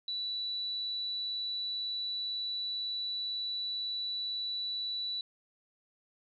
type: tone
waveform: sine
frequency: 3951 Hz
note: B7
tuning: in tune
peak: -33 dBFS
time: 0.08-5.21 s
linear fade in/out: 2 ms
effects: none